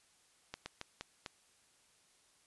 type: slowing click train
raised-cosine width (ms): 0.2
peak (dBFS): -24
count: 5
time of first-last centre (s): 0.54-1.262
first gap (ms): 120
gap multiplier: 1.28
effects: white hiss -69 dBFS RMS until 2.46 s + resampled to 24000 Hz